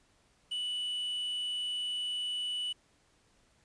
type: tone with quantisation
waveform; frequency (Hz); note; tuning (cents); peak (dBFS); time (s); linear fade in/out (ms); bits
triangle; 2960; F#7; 0; -31; 0.51-2.73; 10; 9
effects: pink hiss -68 dBFS RMS until 3.64 s + resampled to 22050 Hz